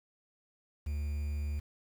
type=tone with quantisation; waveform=triangle; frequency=73.42 Hz; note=D2; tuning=in tune; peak=-30 dBFS; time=0.86-1.6 s; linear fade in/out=10 ms; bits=9; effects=none